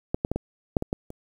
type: clicks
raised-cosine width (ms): 2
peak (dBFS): -10 / -10 / -12 / -13 / -6 / -14 / -12 / -25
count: 8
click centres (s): 0.145 / 0.249 / 0.316 / 0.36 / 0.768 / 0.824 / 0.929 / 1.104
effects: 8-bit